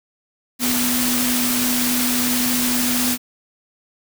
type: tone in noise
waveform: sine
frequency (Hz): 246.6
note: B3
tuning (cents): -2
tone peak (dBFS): -21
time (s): 0.59-3.18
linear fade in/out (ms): 50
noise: white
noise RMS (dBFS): -21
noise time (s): 0.59-3.18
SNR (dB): -3
effects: none